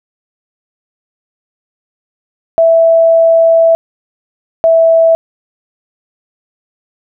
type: tone pair in turn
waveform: sine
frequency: 659.3 / 656.7 Hz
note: E5 / E5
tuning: 0 / -7 cents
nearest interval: unison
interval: 7 cents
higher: first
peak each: -4 dBFS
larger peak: neither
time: 2.58-3.75 / 4.64-5.15 s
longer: first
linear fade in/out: 0 ms
effects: none